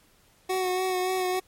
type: tone with vibrato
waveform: 25% pulse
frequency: 370 Hz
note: F#4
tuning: in tune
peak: -21 dBFS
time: 0.49-1.4 s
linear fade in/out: 10 ms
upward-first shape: sine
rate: 3.5 Hz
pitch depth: 24 cents each way
effects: pink hiss -61 dBFS RMS until 1.47 s + MP3 64 kbps